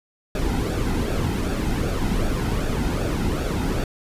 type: noise with flanger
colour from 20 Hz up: brown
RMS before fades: -23 dBFS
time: 0.35-3.84 s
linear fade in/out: 2 ms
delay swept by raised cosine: 0.97 to 1.79 ms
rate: 2.6 Hz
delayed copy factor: -0.55
effects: resampled to 32000 Hz